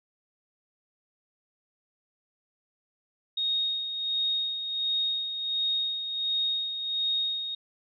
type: tone with tremolo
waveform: sine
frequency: 3729 Hz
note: A#7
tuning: in tune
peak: -24 dBFS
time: 3.37-7.55 s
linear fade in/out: 5 ms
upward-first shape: sine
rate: 1.4 Hz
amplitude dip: 55%
effects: none